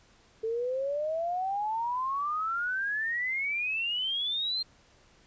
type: exponential sweep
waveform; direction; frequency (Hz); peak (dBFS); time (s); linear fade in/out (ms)
sine; up; 438.8 to 4206; -28; 0.43-4.63; 10
effects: pink hiss -61 dBFS RMS until 5.26 s + resampled to 16000 Hz

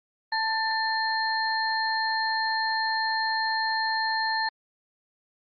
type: tone cluster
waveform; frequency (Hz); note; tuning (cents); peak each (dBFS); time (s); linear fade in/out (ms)
sine; 885 / 1780 / 4204; A5 / A6 / C8; +10 / +20 / +7; -27 / -28 / -31; 0.32-4.49; 5
effects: Opus 32 kbps

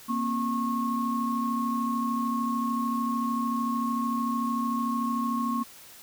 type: tone cluster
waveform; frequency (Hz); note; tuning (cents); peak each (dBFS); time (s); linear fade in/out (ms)
sine; 234.2 / 267.6 / 1090; A#3 / C4 / C#6; +8 / +39 / -29; -28 / -34 / -29; 0.08-5.64; 20
effects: white hiss -49 dBFS RMS until 6.02 s

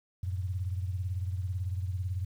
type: beating tone pair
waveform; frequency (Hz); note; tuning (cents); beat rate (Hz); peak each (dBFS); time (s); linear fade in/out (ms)
sine; 90.1 / 108.1; F#2 / A2; -45 / -30; 18; -31 / -38; 0.23-2.25; 5
effects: 10-bit

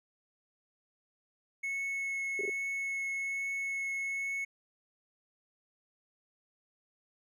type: tone with vibrato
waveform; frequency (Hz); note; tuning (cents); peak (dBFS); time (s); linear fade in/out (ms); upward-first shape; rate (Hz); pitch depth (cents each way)
triangle; 2194; C#7; -18; -31; 1.63-4.45; 10; triangle; 1.2; 8
type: tone bursts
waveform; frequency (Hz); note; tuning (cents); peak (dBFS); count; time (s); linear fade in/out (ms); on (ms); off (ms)
sine; 400.6; G4; +38; -33; 3; 2.39-2.497; 2; 21; 22
effects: none

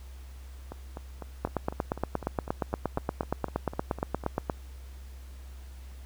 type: two click trains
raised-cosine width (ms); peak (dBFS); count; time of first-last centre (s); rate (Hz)
1; -13 / -24; 27 / 15; 1.45-4.498 / 0.72-4.238; 8.53 / 3.98
effects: added 65 Hz sine -42 dBFS peak until 6.05 s + pink hiss -57 dBFS RMS until 6.05 s

